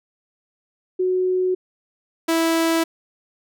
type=tone pair in turn; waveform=sine / sawtooth; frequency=368.6 / 328.5 Hz; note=F#4 / E4; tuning=-7 / -6 cents; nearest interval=major second; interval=199 cents; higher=first; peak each=-17 / -13 dBFS; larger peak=second; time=0.99-1.55 / 2.28-2.84 s; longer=neither; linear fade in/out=10 ms; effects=none